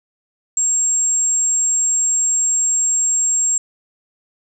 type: tone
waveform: sine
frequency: 7530 Hz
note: A#8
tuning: 16 cents sharp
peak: -14 dBFS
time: 0.57-3.58 s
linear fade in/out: 2 ms
effects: none